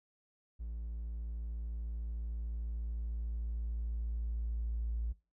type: tone with level ramp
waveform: triangle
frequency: 56.8 Hz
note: A#1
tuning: 44 cents flat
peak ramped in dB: -36 to -29 dBFS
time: 0.59-5.13 s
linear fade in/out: 20 ms
effects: noise-tail reverb RT60 0.3 s tail -23 dB re dry + tanh soft clip ceiling -30 dBFS